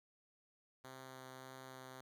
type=tone with vibrato; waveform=5% pulse; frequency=130.6 Hz; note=C3; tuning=3 cents flat; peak=-40 dBFS; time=0.84-2.01 s; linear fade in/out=5 ms; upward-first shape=sine; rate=1.7 Hz; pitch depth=8 cents each way; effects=none